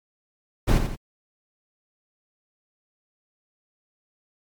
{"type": "noise with echo", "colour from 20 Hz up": "brown", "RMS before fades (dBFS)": -17, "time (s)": [0.67, 0.79], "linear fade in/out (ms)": 20, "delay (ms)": 87, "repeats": 2, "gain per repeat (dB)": -7, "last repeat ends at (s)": 0.964, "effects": ["MP3 96 kbps"]}